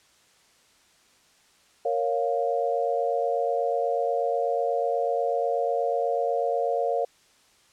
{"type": "chord", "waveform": "sine", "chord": "Bb minor", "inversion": "none", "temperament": "equal with one note detuned", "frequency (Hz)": [466.2, 554.4, 702.5], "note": ["Bb4", "Db5", "F5"], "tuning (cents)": [0, 0, 10], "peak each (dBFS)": -27, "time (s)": [1.85, 7.05], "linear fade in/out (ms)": 5, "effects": ["white hiss -60 dBFS RMS until 7.72 s", "low-pass 8000 Hz 12 dB/octave"]}